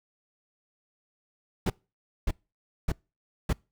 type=noise bursts; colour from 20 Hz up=brown; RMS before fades=-25 dBFS; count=4; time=1.66-3.53 s; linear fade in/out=5 ms; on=40 ms; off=570 ms; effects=noise-tail reverb RT60 0.3 s tail -26 dB re dry